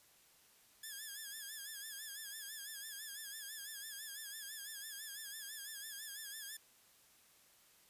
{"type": "tone with vibrato", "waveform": "5% pulse", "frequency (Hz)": 1693, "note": "G#6", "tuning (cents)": 33, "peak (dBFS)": -35, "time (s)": [0.83, 6.57], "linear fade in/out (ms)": 5, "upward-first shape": "sine", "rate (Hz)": 6, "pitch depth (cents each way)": 92, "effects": ["white hiss -67 dBFS RMS until 7.89 s", "resampled to 32000 Hz"]}